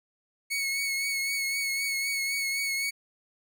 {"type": "tone with vibrato", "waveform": "sawtooth", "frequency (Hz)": 2206, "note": "C#7", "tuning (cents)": -9, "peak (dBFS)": -24, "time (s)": [0.5, 2.91], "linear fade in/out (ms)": 20, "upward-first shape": "triangle", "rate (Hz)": 3.9, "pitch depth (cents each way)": 35, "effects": []}